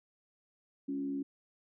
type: tone with frequency modulation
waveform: sine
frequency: 277.2 Hz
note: C#4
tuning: in tune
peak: -33 dBFS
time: 0.88-1.23 s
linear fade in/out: 10 ms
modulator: 70.9 Hz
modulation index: 0.51
effects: none